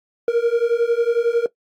triangle beating tone pair, 463.2 / 474.2 Hz, A#4 / A#4, -11 / +30 cents, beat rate 11 Hz, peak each -16 dBFS, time 0.28-1.46 s, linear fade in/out 2 ms, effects noise-tail reverb RT60 0.1 s tail -18 dB re dry + AAC 64 kbps

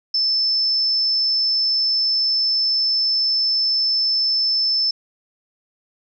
sine tone, 5274 Hz, E8, in tune, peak -16 dBFS, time 0.14-4.91 s, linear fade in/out 5 ms, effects none

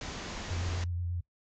pink low-pass noise, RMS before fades -40 dBFS, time 0.01-0.84 s, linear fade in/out 2 ms, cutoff 7200 Hz, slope 96 dB/octave
sine tone with vibrato, 87.31 Hz, F2, in tune, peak -31 dBFS, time 0.5-1.21 s, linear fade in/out 10 ms, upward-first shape square, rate 8.3 Hz, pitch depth 21 cents each way
effects noise-tail reverb RT60 0.1 s tail -20 dB re dry

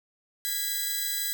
5% pulse tone cluster, 1647 / 1982 / 3990 Hz, G#6 / B6 / B7, -15 / +6 / +17 cents, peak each -23 / -25 / -22 dBFS, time 0.45-1.33 s, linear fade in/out 0 ms, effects none

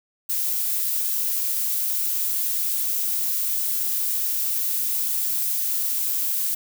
violet noise, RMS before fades -24 dBFS, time 0.29-6.55 s, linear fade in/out 10 ms, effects none

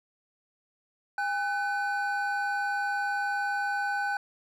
triangle tone pair together, 810 / 1508.9 Hz, G#5 / F#6, -43 / +34 cents, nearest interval major seventh, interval 1077 cents, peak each -28 dBFS, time 1.18-4.17 s, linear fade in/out 2 ms, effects none

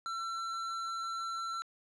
sine tone with hard clipping, 1347 Hz, E6, 37 cents sharp, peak -37 dBFS, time 0.06-1.62 s, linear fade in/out 0 ms, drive 13 dB, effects low-pass 7000 Hz 12 dB/octave

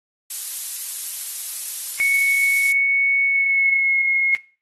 violet noise, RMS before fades -24 dBFS, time 0.3-2.72 s, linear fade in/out 5 ms
sine tone with pitch glide, 2217 to 2161 Hz, C#7 to C#7, 0 to -45 cents, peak -15 dBFS, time 2-4.35 s, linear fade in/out 0 ms, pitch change -45 cents, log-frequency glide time 3.24-4.05 s
effects noise-tail reverb RT60 0.4 s tail -19 dB re dry + AAC 32 kbps

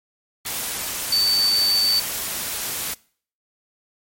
sine tone in noise, 4554 Hz, C#8, 46 cents sharp, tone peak -16 dBFS, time 1.12-2 s, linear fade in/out 5 ms, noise white, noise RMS -27 dBFS, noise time 0.45-2.94 s, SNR +8 dB, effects noise-tail reverb RT60 0.5 s tail -23 dB re dry + MP3 64 kbps

